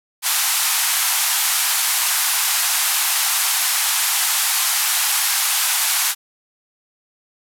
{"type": "band-pass noise", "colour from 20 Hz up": "white", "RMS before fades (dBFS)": -19, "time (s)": [0.22, 6.15], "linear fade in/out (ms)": 50, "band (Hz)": [750, 14000], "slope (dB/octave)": 48, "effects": []}